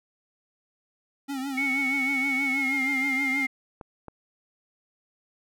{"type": "tone with vibrato", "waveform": "square", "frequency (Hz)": 270, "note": "C#4", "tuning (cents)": -45, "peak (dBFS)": -30, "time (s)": [1.28, 3.47], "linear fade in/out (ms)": 20, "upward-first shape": "triangle", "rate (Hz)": 6.3, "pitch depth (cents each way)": 93}
{"type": "tone with pitch glide", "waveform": "sine", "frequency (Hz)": [2217, 2113], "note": ["C#7", "C7"], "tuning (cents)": [0, 16], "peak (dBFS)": -24, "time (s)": [1.57, 3.47], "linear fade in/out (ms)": 10, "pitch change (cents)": -84, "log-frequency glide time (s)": [2.45, 2.84]}
{"type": "clicks", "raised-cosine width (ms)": 1, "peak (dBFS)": -26, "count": 2, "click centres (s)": [3.812, 4.083]}
{"effects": []}